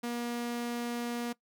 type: tone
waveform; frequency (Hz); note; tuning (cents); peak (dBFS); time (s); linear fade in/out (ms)
sawtooth; 238.6; A#3; +41; -29; 0.03-1.33; 10
effects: noise-tail reverb RT60 0.1 s tail -20 dB re dry